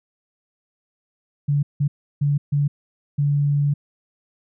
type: tone bursts at uneven times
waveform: sine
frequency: 143.9 Hz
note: D3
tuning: 35 cents flat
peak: -16 dBFS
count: 5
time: 1.48-1.63 / 1.8-1.88 / 2.21-2.38 / 2.52-2.68 / 3.18-3.74 s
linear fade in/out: 10 ms
effects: none